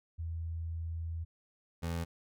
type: tone pair in turn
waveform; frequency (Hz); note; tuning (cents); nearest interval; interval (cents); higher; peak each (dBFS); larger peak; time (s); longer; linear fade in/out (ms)
sine / 25% pulse; 82.5 / 84.04; E2 / E2; +2 / +34; unison; 32; second; -35 / -30; second; 0.18-1.25 / 1.82-2.05; first; 20
effects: none